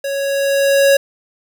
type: tone with level ramp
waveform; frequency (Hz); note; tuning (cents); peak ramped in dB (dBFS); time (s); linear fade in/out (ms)
square; 554.4; C#5; 0; -20 to -8; 0.04-0.97; 5
effects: none